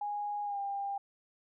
sine tone with pitch glide, 825 to 798.3 Hz, G#5 to G5, -12 to +31 cents, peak -33 dBFS, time 0.01-0.98 s, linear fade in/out 5 ms, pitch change -57 cents, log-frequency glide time 0.44-0.59 s, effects none

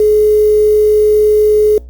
sine tone with quantisation, 424.5 Hz, G#4, 38 cents sharp, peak -6 dBFS, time 0-1.78 s, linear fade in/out 2 ms, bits 5, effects added 61 Hz sine -29 dBFS peak until 1.89 s + Opus 32 kbps

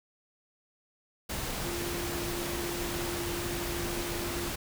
sine tone in noise, 346.6 Hz, F4, 13 cents flat, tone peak -36 dBFS, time 1.64-4.49 s, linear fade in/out 10 ms, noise pink, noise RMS -35 dBFS, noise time 1.29-4.56 s, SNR -4 dB, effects none

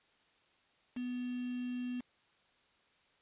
sine tone with quantisation, 247.6 Hz, B3, 5 cents sharp, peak -36 dBFS, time 0.96-2.01 s, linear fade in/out 10 ms, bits 8, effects white hiss -70 dBFS RMS until 3.21 s + resampled to 8000 Hz

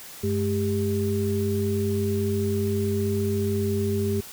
sine tone cluster, 97.8 / 212.9 / 397.2 Hz, G2 / G#3 / G4, -4 / +43 / +23 cents, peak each -26 / -27 / -26 dBFS, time 0.23-4.21 s, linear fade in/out 10 ms, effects white hiss -42 dBFS RMS until 4.32 s

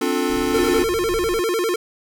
square chord, D minor seventh, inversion third, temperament equal with one note detuned, 261.6 / 293.7 / 354.3 / 440 Hz, C4 / D4 / F4 / A4, 0 / 0 / +25 / 0 cents, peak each -25 dBFS, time 0.01-0.83 s, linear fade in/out 5 ms
brown noise, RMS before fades -34 dBFS, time 0.29-1.41 s, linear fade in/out 10 ms
square tone with vibrato, 401.3 Hz, G4, 41 cents sharp, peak -19 dBFS, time 0.54-1.76 s, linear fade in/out 5 ms, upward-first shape square, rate 10 Hz, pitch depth 210 cents each way
effects none

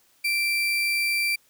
35% pulse tone, 2349 Hz, D7, in tune, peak -20 dBFS, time 0.24-1.36 s, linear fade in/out 10 ms, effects white hiss -62 dBFS RMS until 1.49 s

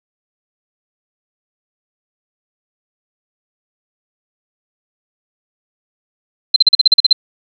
sine tone bursts, 4100 Hz, C8, 36 cents flat, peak -3 dBFS, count 10, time 6.54-7.129 s, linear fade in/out 5 ms, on 22 ms, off 41 ms, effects none

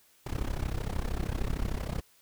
brown noise with amplitude modulation, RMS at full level -28 dBFS, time 0.26-2.01 s, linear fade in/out 5 ms, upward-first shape sine, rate 33.1 Hz, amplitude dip 90%, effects white hiss -63 dBFS RMS until 2.21 s

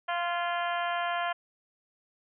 harmonic tone with a mistuned harmonic, 347.4 Hz, F4, 9 cents flat, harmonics 2 / 3 / 4 / 5 / 6 / 7 / 8 / 9, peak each -31 / -34 / -36 / -37 / -43 / -44 / -45 / -42 dBFS, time 0.08-1.33 s, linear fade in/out 10 ms, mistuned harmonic 5, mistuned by -18 cents, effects none

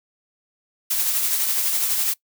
blue noise with tremolo, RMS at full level -20 dBFS, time 0.9-2.14 s, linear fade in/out 10 ms, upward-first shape triangle, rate 12 Hz, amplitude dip 40%, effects noise-tail reverb RT60 0.1 s tail -22 dB re dry

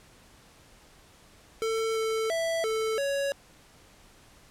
square tone with pitch steps, 447 / 443.3 / 660 / 441 / 558 Hz, A4 / A4 / E5 / A4 / C#5, +27 / +13 / +2 / +4 / +11 cents, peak -27 dBFS, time 1.62-3.32 s, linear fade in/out 0 ms, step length 340 ms, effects pink hiss -56 dBFS RMS until 4.5 s + low-pass 11000 Hz 12 dB/octave

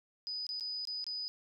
sine tone with dropouts, 4978 Hz, D#8, in tune, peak -36 dBFS, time 0.27-1.28 s, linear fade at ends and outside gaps 0 ms, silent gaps 0.467-0.491 / 0.598-0.608 / 0.852-0.873 / 1.042-1.066 s, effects 13-bit

